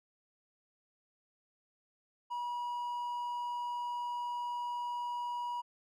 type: tone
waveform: triangle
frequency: 966 Hz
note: B5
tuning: 39 cents flat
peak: -33 dBFS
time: 2.3-5.62 s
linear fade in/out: 20 ms
effects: none